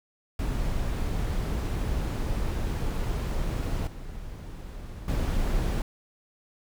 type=noise with level steps; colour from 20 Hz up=brown; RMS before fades=-28 / -39 / -26 dBFS; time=0.39-5.82 s; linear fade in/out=2 ms; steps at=3.87 / 5.08 s; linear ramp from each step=2 ms; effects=none